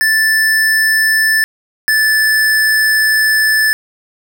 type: tone pair in turn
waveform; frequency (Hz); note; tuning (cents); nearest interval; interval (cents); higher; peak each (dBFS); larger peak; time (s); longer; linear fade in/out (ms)
square; 1760 / 1746.8; A6 / A6; 0 / -13; unison; 13; first; -10; neither; 0.01-1.44 / 1.88-3.73; second; 0
effects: none